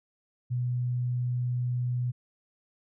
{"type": "tone", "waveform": "sine", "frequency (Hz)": 123.47, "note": "B2", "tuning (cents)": 0, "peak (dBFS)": -26, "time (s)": [0.5, 2.12], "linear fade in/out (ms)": 20, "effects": []}